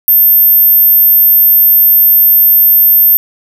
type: tone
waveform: sine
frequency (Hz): 13310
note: G#9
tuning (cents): +3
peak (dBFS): -3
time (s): 0.08-3.17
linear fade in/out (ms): 0
effects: none